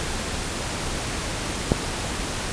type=click; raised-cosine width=2 ms; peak=-3 dBFS; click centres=1.719 s; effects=pink hiss -28 dBFS RMS until 2.52 s + resampled to 22050 Hz